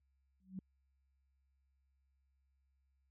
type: tone with exponential growth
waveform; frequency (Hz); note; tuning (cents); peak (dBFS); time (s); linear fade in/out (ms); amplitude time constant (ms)
sine; 188.6; F#3; +33; -38; 0.4-0.59; 2; 40
effects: added 67 Hz sine -70 dBFS peak until 3.1 s + high-pass 80 Hz 12 dB/octave